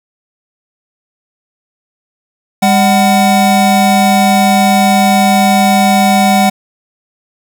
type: tone pair together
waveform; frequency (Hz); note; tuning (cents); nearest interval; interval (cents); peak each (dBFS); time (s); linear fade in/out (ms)
square; 200.9 / 750; G3 / F#5; +43 / +23; octave + major seventh; 2280; -10; 2.62-6.5; 10
effects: 7-bit